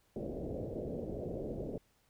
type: low-pass noise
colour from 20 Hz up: white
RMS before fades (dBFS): -40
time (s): 0.16-1.78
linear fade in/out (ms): 2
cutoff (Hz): 590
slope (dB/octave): 48
effects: pink hiss -72 dBFS RMS until 2.09 s